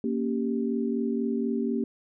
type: chord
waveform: sine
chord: G diminished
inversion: first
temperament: equal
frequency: 233.1 / 277.2 / 392 Hz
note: Bb3 / Db4 / G4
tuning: 0 / 0 / 0 cents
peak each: -27 / -31 / -31 dBFS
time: 0.04-1.84 s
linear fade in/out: 2 ms
effects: none